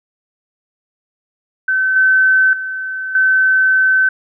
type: tone with level steps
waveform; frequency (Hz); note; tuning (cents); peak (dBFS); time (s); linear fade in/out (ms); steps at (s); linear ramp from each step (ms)
sine; 1530; G6; -42; -12 / -8 / -20 / -9; 1.68-4.09; 5; 1.96 / 2.53 / 3.15; 2
effects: none